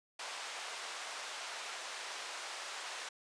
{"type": "band-pass noise", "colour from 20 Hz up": "pink", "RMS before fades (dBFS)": -44, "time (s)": [0.19, 3.09], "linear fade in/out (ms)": 5, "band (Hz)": [750, 7400], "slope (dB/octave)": 12, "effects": ["high-pass 400 Hz 12 dB/octave", "resampled to 22050 Hz"]}